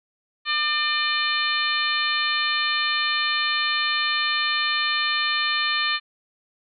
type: harmonic tone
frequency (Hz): 600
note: D5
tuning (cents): +37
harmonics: 2 / 3 / 4 / 5 / 6 / 7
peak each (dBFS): -27 / -26 / -28 / -29 / -29 / -28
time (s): 0.45-6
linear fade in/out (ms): 50
effects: none